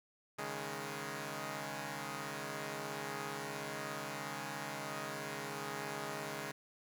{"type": "chord", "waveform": "5% pulse", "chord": "C# suspended second", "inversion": "none", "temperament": "equal", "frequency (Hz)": [138.59, 155.56, 207.7], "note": ["C#3", "D#3", "G#3"], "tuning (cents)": [0, 0, 0], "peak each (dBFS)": [-33, -34, -33], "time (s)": [0.38, 6.52], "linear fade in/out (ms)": 10, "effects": []}